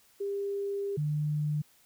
sine tone pair in turn, 400 / 149.83 Hz, G4 / D3, +35 / +35 cents, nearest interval octave + perfect fourth, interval 1700 cents, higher first, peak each -30 / -27 dBFS, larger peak second, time 0.2-0.97 / 0.97-1.62 s, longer first, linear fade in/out 10 ms, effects white hiss -63 dBFS RMS until 1.85 s

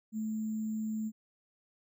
sine tone with sample-and-hold, 217.7 Hz, A3, 18 cents flat, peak -32 dBFS, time 0.12-1.12 s, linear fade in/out 50 ms, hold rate 7350 Hz, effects none

